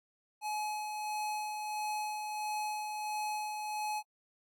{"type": "tone with tremolo", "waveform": "square", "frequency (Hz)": 848, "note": "G#5", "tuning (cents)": 36, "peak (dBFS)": -34, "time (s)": [0.41, 4.03], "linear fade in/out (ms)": 50, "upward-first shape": "sine", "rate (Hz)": 1.5, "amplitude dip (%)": 35, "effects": ["AAC 64 kbps"]}